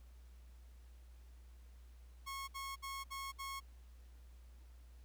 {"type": "tone bursts", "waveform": "sawtooth", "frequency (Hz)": 1092, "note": "C#6", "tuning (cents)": -26, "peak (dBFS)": -39, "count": 5, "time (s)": [2.26, 3.604], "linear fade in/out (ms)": 20, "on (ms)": 220, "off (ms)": 61, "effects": ["added 60 Hz sine -55 dBFS peak until 5.04 s", "pink hiss -72 dBFS RMS until 5.04 s"]}